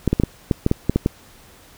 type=clicks; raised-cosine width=3 ms; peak=-3 dBFS; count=10; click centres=0.077 / 0.13 / 0.199 / 0.236 / 0.512 / 0.664 / 0.714 / 0.896 / 0.96 / 1.061 s; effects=pink hiss -48 dBFS RMS until 1.77 s